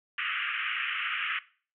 white band-pass noise, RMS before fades -32 dBFS, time 0.18-1.39 s, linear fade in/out 2 ms, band 1200 to 3000 Hz, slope 96 dB/octave, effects noise-tail reverb RT60 0.4 s tail -18 dB re dry

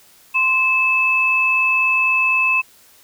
sine tone pair together, 1036.6 / 2612 Hz, C6 / E7, -16 / -17 cents, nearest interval octave + major third, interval 1599 cents, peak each -22 / -14 dBFS, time 0.34-2.62 s, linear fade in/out 20 ms, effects white hiss -50 dBFS RMS until 3.03 s

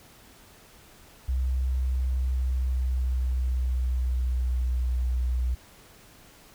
sine tone with pitch glide, 64.2 to 61.94 Hz, C2 to B1, -32 to +6 cents, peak -23 dBFS, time 1.28-5.55 s, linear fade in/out 10 ms, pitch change -62 cents, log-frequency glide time 2.12-4.94 s, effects pink hiss -53 dBFS RMS until 6.54 s

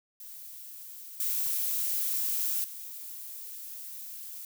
violet noise with level steps, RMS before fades -45 / -30 / -42 dBFS, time 0.2-4.45 s, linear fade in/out 2 ms, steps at 1.2 / 2.64 s, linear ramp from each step 2 ms, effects none

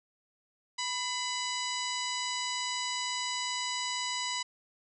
harmonic tone with a mistuned harmonic, 987.8 Hz, B5, in tune, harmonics 1 / 2 / 3 / 4 / 5 / 6 / 7 / 8, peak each -37 / -39 / -40 / -39 / -39 / -45 / -42 / -43 dBFS, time 0.78-4.43 s, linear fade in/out 10 ms, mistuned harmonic 2, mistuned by +44 cents, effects none

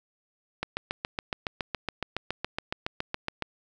click train, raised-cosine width 0.3 ms, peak -13 dBFS, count 21, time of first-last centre 0.63-3.423 s, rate 7.16 Hz, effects none

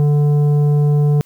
sine tone with tanh clipping, 146.83 Hz, D3, in tune, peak -12 dBFS, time 0-1.21 s, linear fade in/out 0 ms, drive 9 dB, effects white hiss -54 dBFS RMS until 1.25 s

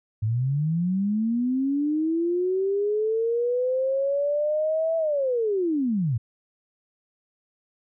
sine linear two-way sweep, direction up then down, 103.8 to 659.3 to 103.8 Hz, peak -21 dBFS, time 0.22-6.18 s, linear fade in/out 10 ms, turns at 4.97 s, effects none

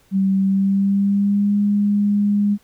sine tone with pitch glide, 193.1 to 204.6 Hz, G3 to G#3, -26 to -26 cents, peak -14 dBFS, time 0.11-2.58 s, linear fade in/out 50 ms, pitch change +100 cents, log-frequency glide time 0.42-1.58 s, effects pink hiss -57 dBFS RMS until 2.63 s

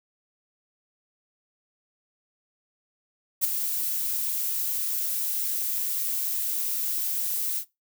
violet noise with ADSR envelope, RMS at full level -20 dBFS, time 3.41-7.65 s, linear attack 33 ms, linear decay 12 ms, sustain -8 dB, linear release 79 ms, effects noise-tail reverb RT60 0.2 s tail -19 dB re dry

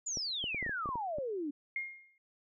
sine exponential sweep, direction down, 7200 to 276.2 Hz, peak -34 dBFS, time 0.06-1.51 s, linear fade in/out 10 ms
clicks, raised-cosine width 2 ms, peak -29 dBFS, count 10, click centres 0.172 / 0.441 / 0.546 / 0.627 / 0.664 / 0.694 / 0.858 / 0.89 / 0.956 / 1.185 s
sine tone with exponential decay, 2132 Hz, C7, 32 cents sharp, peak -31 dBFS, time 1.76-2.18 s, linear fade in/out 2 ms, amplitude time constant 90 ms
effects none

